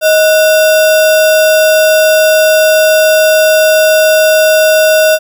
sine tone with sample-and-hold, 627 Hz, D#5, 13 cents sharp, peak -4 dBFS, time 0.01-5.19 s, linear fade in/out 50 ms, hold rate 2100 Hz, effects none

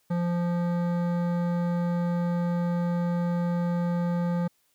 triangle tone with hard clipping, 173.7 Hz, F3, 9 cents flat, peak -26 dBFS, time 0.1-4.48 s, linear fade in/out 10 ms, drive 18 dB, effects white hiss -69 dBFS RMS until 4.74 s

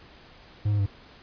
triangle tone with pitch steps, 104.3 / 103.1 / 99.2 Hz, G#2 / G#2 / G2, +8 / -12 / +21 cents, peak -19 dBFS, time 0.65-0.863 s, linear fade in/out 10 ms, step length 71 ms, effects pink hiss -51 dBFS RMS until 1.22 s + resampled to 11025 Hz

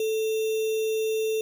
sine tone with sample-and-hold, 439.3 Hz, A4, 3 cents flat, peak -23 dBFS, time 0-1.41 s, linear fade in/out 2 ms, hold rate 3150 Hz, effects none

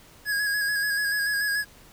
square tone with vibrato, 1661.2 Hz, G#6, in tune, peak -24 dBFS, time 0.25-1.65 s, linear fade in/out 50 ms, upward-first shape square, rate 6.9 Hz, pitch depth 27 cents each way, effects pink hiss -52 dBFS RMS until 1.92 s

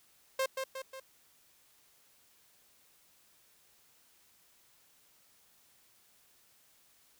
sawtooth tone with echo, 530 Hz, C5, 22 cents sharp, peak -25 dBFS, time 0.39-0.46 s, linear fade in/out 5 ms, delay 180 ms, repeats 3, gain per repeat -5 dB, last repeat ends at 1 s, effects white hiss -66 dBFS RMS until 7.19 s

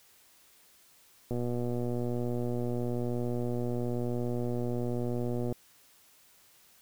click train, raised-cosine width 2 ms, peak -21 dBFS, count 511, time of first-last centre 1.31-5.525 s, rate 121 Hz, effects white hiss -61 dBFS RMS until 6.81 s

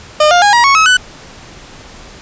30% pulse tone with pitch steps, 607 / 705.4 / 819.7 / 952.5 / 1106.8 / 1286.2 / 1494.6 Hz, D#5 / F5 / G#5 / A#5 / C#6 / E6 / F#6, -43 / +17 / -23 / +37 / -3 / -43 / +17 cents, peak -3 dBFS, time 0.2-0.97 s, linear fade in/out 5 ms, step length 110 ms, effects pink hiss -35 dBFS RMS until 2.21 s + resampled to 16000 Hz

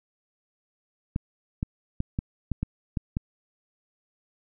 clicks, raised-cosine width 5 ms, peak -14 dBFS, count 8, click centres 1.161 / 1.629 / 2.004 / 2.189 / 2.517 / 2.63 / 2.972 / 3.169 s, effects none

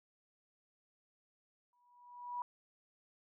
sine tone with exponential growth, 974 Hz, B5, 24 cents flat, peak -35 dBFS, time 1.73-2.42 s, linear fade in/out 1 ms, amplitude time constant 150 ms, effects none

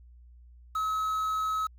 triangle tone with quantisation, 1283 Hz, E6, 47 cents flat, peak -25 dBFS, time 0.75-1.67 s, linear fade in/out 5 ms, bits 8, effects added 60 Hz sine -50 dBFS peak until 1.78 s

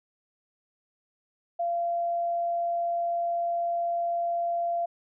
sine tone, 687 Hz, F5, 29 cents flat, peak -25 dBFS, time 1.59-4.86 s, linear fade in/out 10 ms, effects none

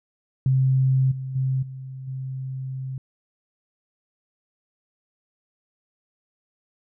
sine tone with level steps, 131.8 Hz, C3, 13 cents sharp, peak -16 / -28 / -20 / -33 / -28 dBFS, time 0.46-2.98 s, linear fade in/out 2 ms, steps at 1.11 / 1.35 / 1.62 / 2.07 s, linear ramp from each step 10 ms, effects none

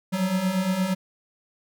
square beating tone pair, 180.9 / 189.5 Hz, F#3 / F#3, -39 / +42 cents, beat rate 8.6 Hz, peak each -29 / -24 dBFS, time 0.12-0.95 s, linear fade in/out 20 ms, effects none

